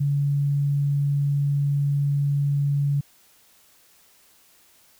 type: tone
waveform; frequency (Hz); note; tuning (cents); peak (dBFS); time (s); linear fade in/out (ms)
sine; 142.3; C#3; +46; -19; 0-3.01; 10
effects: white hiss -57 dBFS RMS until 4.99 s